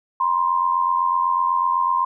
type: tone pair together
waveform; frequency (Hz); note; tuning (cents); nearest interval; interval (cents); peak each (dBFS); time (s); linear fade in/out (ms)
sine; 958.5 / 1046.5; A#5 / C6; +48 / 0; major second; 152; -22 / -18; 0.2-2.05; 5
effects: none